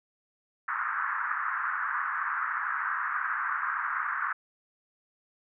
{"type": "band-pass noise", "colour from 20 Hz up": "pink", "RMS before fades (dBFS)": -31, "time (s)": [0.68, 4.33], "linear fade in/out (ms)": 5, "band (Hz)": [1100, 1700], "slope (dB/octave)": 48, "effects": []}